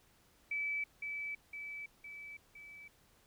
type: tone with echo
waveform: sine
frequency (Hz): 2304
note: D7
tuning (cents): -34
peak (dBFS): -34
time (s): 0.51-0.84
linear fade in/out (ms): 5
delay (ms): 510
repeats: 4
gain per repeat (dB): -4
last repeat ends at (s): 2.88
effects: pink hiss -68 dBFS RMS until 3.26 s